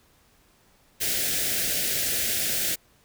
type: band-stop noise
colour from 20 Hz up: white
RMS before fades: -26 dBFS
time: 1-2.76 s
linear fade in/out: 20 ms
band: 710 to 1500 Hz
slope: 48 dB/octave
effects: pink hiss -61 dBFS RMS until 3.04 s